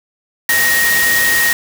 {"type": "tone in noise", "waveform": "sine", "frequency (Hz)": 1873, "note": "A#6", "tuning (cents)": 8, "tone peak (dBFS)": -12, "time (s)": [0.49, 1.53], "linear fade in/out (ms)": 2, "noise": "white", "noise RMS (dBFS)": -17, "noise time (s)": [0.49, 1.53], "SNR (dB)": 2, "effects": []}